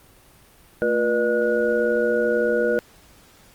sine tone cluster, 225.1 / 349.9 / 482.9 / 601 / 1454 Hz, A3 / F4 / B4 / D5 / F#6, +40 / +3 / -39 / +40 / -31 cents, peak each -28 / -27 / -20 / -25 / -27 dBFS, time 0.82-2.79 s, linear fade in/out 0 ms, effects pink hiss -52 dBFS RMS until 3.54 s + Opus 32 kbps

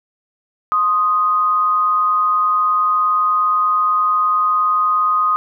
sine tone pair together, 1052.9 / 1244.5 Hz, C6 / D#6, +11 / 0 cents, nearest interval minor third, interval 289 cents, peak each -22 / -13 dBFS, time 0.72-5.36 s, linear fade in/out 0 ms, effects none

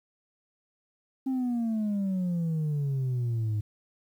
sine exponential sweep, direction down, 268 to 103.83 Hz, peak -23 dBFS, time 1.26-3.61 s, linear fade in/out 10 ms, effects tanh soft clip ceiling -25 dBFS + 10-bit

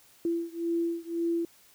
sine beating tone pair, 336.2 / 338.1 Hz, E4 / E4, +34 / +44 cents, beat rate 1.9 Hz, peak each -30 / -31 dBFS, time 0.25-1.45 s, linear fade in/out 2 ms, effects white hiss -59 dBFS RMS until 1.74 s

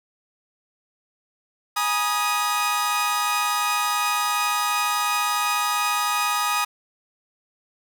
sawtooth chord, G# minor, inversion none, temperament equal with one note detuned, 830.6 / 962.4 / 1244.5 Hz, G#5 / B5 / D#6, 0 / -45 / 0 cents, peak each -24 / -24 / -19 dBFS, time 1.76-6.65 s, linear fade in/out 10 ms, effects none

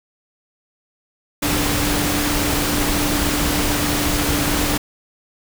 sine tone in noise, 293.7 Hz, D4, in tune, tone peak -23 dBFS, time 1.42-4.78 s, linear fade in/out 10 ms, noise pink, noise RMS -20 dBFS, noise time 1.42-4.78 s, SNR -6 dB, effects none

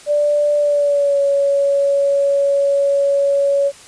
sine tone with pitch glide, 587.3 to 560.8 Hz, D5 to C#5, 0 to +20 cents, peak -12 dBFS, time 0.06-3.72 s, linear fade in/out 50 ms, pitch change -80 cents, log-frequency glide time 0.57-1.21 s, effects white hiss -41 dBFS RMS until 3.87 s + resampled to 22050 Hz

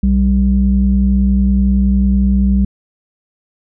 sine tone pair together, 61.74 / 196.01 Hz, B1 / G3, 0 / 0 cents, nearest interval octave + minor sixth, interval 2000 cents, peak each -11 dBFS, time 0.03-2.65 s, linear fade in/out 5 ms, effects tanh soft clip ceiling -2 dBFS

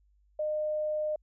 sine tone, 610 Hz, D#5, 34 cents flat, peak -28 dBFS, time 0.39-1.16 s, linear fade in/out 5 ms, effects added 50 Hz sine -63 dBFS peak until 1.22 s

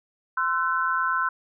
sine tone cluster, 1039 / 1339 / 1507 Hz, C6 / E6 / F#6, -12 / +27 / +31 cents, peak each -26 dBFS, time 0.37-1.29 s, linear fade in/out 5 ms, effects none

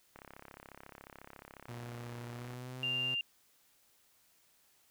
click train, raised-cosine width 0.5 ms, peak -34 dBFS, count 82, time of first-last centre 0.16-2.535 s, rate 34.1 Hz
sawtooth tone with pitch glide, 119.6 to 128.18 Hz, A#2 to C3, +45 to -35 cents, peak -39 dBFS, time 1.68-3.15 s, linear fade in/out 10 ms, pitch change +120 cents, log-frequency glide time 2.31-2.77 s
sine tone, 2794 Hz, F7, in tune, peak -32 dBFS, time 2.83-3.21 s, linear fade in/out 2 ms
effects white hiss -69 dBFS RMS until 4.9 s

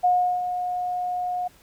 sine tone with ADSR envelope, 721 Hz, F#5, 45 cents flat, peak -15 dBFS, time 0.03-1.48 s, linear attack 18 ms, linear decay 360 ms, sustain -9 dB, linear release 9 ms, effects pink hiss -55 dBFS RMS until 1.62 s

